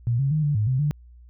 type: tone with pitch steps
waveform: sine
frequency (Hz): 118.4 / 137.3 / 154 / 146.3 / 105.9 / 129.7 / 147.8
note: A#2 / C#3 / D#3 / D3 / G#2 / C3 / D3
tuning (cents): +27 / -16 / -17 / -6 / +34 / -15 / +11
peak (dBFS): -19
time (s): 0.07-0.91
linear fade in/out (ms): 0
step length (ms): 120
effects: added 60 Hz sine -45 dBFS peak until 1.29 s